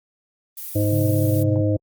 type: noise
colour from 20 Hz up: violet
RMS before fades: -32 dBFS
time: 0.57-1.43 s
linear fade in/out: 5 ms
type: harmonic tone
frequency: 103.8 Hz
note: G#2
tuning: in tune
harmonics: 1 / 3 / 5 / 6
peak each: -19 / -22 / -25 / -29 dBFS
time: 0.75-1.77 s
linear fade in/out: 10 ms
type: tone with vibrato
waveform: sine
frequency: 133.7 Hz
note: C3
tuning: 38 cents sharp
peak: -23 dBFS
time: 0.92-1.61 s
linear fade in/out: 2 ms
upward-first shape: square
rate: 4.6 Hz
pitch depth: 96 cents each way
effects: Opus 24 kbps